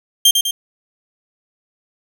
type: tone with echo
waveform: sawtooth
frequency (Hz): 3177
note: G7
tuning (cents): +23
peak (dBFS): -4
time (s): 0.25-0.31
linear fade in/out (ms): 5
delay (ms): 100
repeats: 2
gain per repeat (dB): -5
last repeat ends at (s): 0.51
effects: none